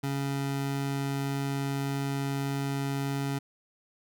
25% pulse tone, 138.59 Hz, C#3, in tune, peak -25 dBFS, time 0.03-3.39 s, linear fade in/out 10 ms, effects none

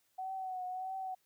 sine tone with vibrato, 748 Hz, F#5, 19 cents sharp, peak -37 dBFS, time 0.18-1.15 s, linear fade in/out 10 ms, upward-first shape triangle, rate 1.6 Hz, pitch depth 46 cents each way, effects white hiss -75 dBFS RMS until 1.25 s

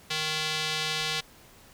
square tone with band-pass filter, 155.56 Hz, D#3, in tune, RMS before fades -30 dBFS, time 0.1-1.21 s, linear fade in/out 10 ms, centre 3700 Hz, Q 1.5, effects pink hiss -54 dBFS RMS until 1.73 s

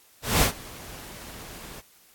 pink noise with ADSR envelope, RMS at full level -19 dBFS, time 0.22-1.82 s, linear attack 200 ms, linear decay 100 ms, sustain -23 dB, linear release 31 ms, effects white hiss -57 dBFS RMS until 2.14 s + AAC 64 kbps

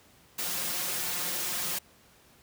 white noise with comb filter, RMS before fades -32 dBFS, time 0.38-1.79 s, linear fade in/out 10 ms, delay 5.6 ms, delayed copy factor +1, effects pink hiss -59 dBFS RMS until 2.42 s + high-pass 60 Hz 12 dB/octave

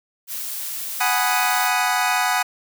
blue noise, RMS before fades -29 dBFS, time 0.27-1.71 s, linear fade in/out 50 ms
25% pulse chord, G# minor seventh, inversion third, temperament equal, 740 / 830.6 / 987.8 / 1244.5 Hz, F#5 / G#5 / B5 / D#6, 0 / 0 / 0 / 0 cents, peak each -18 / -21 / -21 / -21 dBFS, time 1-2.43 s, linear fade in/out 10 ms
effects none

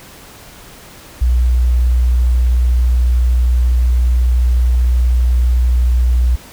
sine tone, 61.1 Hz, B1, 18 cents flat, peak -9 dBFS, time 1.21-6.36 s, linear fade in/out 10 ms, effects pink hiss -38 dBFS RMS until 6.52 s

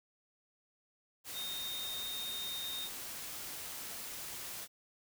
sine tone in noise, 3691 Hz, A#7, 18 cents flat, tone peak -39 dBFS, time 1.33-2.9 s, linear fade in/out 50 ms, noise white, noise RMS -44 dBFS, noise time 1.24-4.68 s, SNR +2 dB, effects none

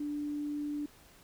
sine tone, 293.7 Hz, D4, in tune, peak -33 dBFS, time 0-0.86 s, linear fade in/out 5 ms, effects pink hiss -59 dBFS RMS until 1.23 s

